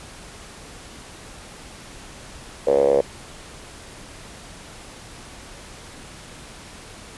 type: tone with band-pass filter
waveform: 5% pulse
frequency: 69.4 Hz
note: C#2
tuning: 3 cents sharp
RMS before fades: -17 dBFS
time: 2.67-3.01 s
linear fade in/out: 5 ms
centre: 510 Hz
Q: 8.6
effects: pink hiss -41 dBFS RMS until 7.17 s + resampled to 24000 Hz